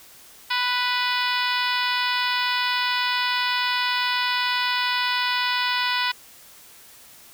harmonic tone with a mistuned harmonic, 493.9 Hz, B4, in tune, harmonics 2 / 3 / 4 / 5 / 6 / 7 / 8 / 9 / 10, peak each -26 / -28 / -29 / -30 / -31 / -31 / -32 / -33 / -33 dBFS, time 0.5-6.12 s, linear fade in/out 10 ms, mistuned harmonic 10, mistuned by +44 cents, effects white hiss -48 dBFS RMS until 7.33 s

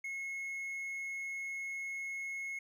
triangle tone, 2174 Hz, C#7, 34 cents flat, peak -36 dBFS, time 0.04-2.59 s, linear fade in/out 5 ms, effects none

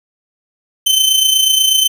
sawtooth tone with amplitude modulation, 3076 Hz, G7, 33 cents flat, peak -4 dBFS, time 0.86-1.88 s, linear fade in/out 10 ms, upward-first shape sine, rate 28.2 Hz, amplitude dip 55%, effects none

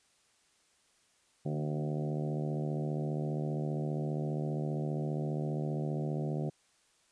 harmonic tone with a mistuned harmonic, 75 Hz, D2, 37 cents sharp, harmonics 2 / 3 / 4 / 5 / 6 / 7 / 8 / 9 / 10, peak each -33 / -41 / -43 / -41 / -48 / -45 / -48 / -47 / -51 dBFS, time 1.45-6.5 s, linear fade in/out 10 ms, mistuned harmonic 3, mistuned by +31 cents, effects white hiss -69 dBFS RMS until 7.11 s + resampled to 22050 Hz

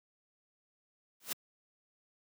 white noise with exponential growth, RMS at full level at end -31 dBFS, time 1.2-1.33 s, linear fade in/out 5 ms, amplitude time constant 28 ms, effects high-pass 150 Hz 12 dB/octave

